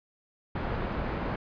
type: low-pass noise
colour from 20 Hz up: pink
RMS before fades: -32 dBFS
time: 0.55-1.36 s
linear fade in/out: 5 ms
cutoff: 1500 Hz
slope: 12 dB/octave
effects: resampled to 11025 Hz